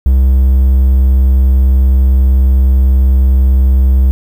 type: tone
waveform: triangle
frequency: 65.41 Hz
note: C2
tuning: in tune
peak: -3 dBFS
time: 0.06-4.11 s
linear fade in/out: 0 ms
effects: 7-bit